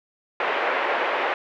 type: band-pass noise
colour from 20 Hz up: pink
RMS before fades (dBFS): -24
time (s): 0.4-1.34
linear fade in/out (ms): 2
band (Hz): 440 to 2500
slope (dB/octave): 24
effects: none